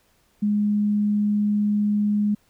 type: tone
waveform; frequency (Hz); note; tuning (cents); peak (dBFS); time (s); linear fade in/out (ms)
sine; 207.7; G#3; 0; -18; 0.42-2.35; 10
effects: pink hiss -63 dBFS RMS until 2.49 s